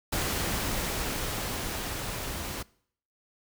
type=noise with level ramp; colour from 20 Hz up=pink; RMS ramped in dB=-29 to -36 dBFS; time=0.12-2.63 s; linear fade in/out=10 ms; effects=noise-tail reverb RT60 0.6 s tail -23 dB re dry